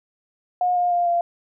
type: tone with pitch steps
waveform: sine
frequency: 720 / 710.1 / 700.3 / 690.7 Hz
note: F#5 / F5 / F5 / F5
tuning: -47 / +29 / +5 / -19 cents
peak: -17 dBFS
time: 0.61-1.21 s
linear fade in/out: 2 ms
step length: 150 ms
effects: none